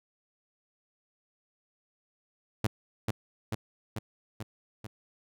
sawtooth tone with echo, 109.1 Hz, A2, 14 cents flat, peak -20 dBFS, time 2.64-2.67 s, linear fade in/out 5 ms, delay 440 ms, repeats 5, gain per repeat -3 dB, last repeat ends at 4.87 s, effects none

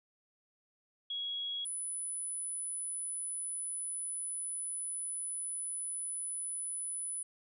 sine tone pair in turn, 3322 / 9986 Hz, G#7 / D#9, 0 / +5 cents, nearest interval octave + perfect fifth, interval 1905 cents, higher second, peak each -35 / -36 dBFS, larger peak first, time 1.1-1.65 / 1.65-7.23 s, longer second, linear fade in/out 5 ms, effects none

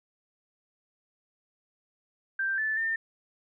sine tone with pitch steps, 1573 / 1750 / 1805 Hz, G6 / A6 / A6, +6 / -10 / +44 cents, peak -26 dBFS, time 2.39-2.96 s, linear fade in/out 5 ms, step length 190 ms, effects none

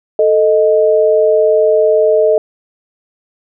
sine tone pair together, 440 / 622.3 Hz, A4 / D#5, 0 / 0 cents, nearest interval tritone, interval 600 cents, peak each -10 dBFS, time 0.19-2.38 s, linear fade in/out 2 ms, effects none

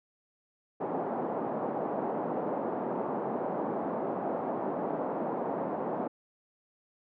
white band-pass noise, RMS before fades -33 dBFS, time 0.8-6.08 s, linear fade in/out 10 ms, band 180 to 830 Hz, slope 24 dB/octave, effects none

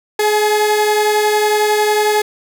30% pulse tone pair together, 421.5 / 854 Hz, G#4 / G#5, +26 / +48 cents, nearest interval octave, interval 1222 cents, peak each -10 / -17 dBFS, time 0.19-2.22 s, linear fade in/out 5 ms, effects none

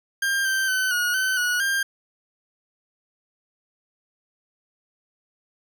40% pulse tone with pitch steps, 1597 / 1563 / 1520 / 1448 / 1525 / 1461 / 1596 Hz, G6 / G6 / F#6 / F#6 / G6 / F#6 / G6, +32 / -6 / +46 / -38 / -48 / -22 / +31 cents, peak -20 dBFS, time 0.22-1.83 s, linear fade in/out 5 ms, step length 230 ms, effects none

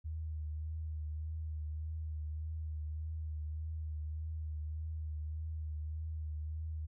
sine tone with vibrato, 77.78 Hz, D#2, in tune, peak -37 dBFS, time 0.04-6.87 s, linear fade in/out 20 ms, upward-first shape triangle, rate 1.7 Hz, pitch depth 41 cents each way, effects none

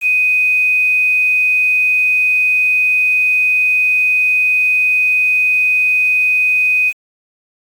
sine tone with quantisation, 2500 Hz, D#7, 8 cents sharp, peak -10 dBFS, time 0.01-6.93 s, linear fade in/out 50 ms, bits 6, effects AAC 64 kbps

